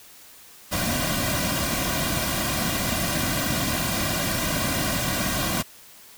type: noise with comb filter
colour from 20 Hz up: pink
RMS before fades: -25 dBFS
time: 0.71-5.63 s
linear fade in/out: 20 ms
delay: 2.3 ms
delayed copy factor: -0.8
effects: white hiss -48 dBFS RMS until 6.17 s